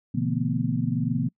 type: tone cluster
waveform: sine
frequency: 119.6 / 141 / 166.6 / 228 / 249.6 Hz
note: A#2 / C#3 / E3 / A#3 / B3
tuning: +45 / +30 / +19 / -38 / +19 cents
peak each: -29 dBFS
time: 0.14-1.29 s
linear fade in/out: 10 ms
effects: noise-tail reverb RT60 0.1 s tail -26 dB re dry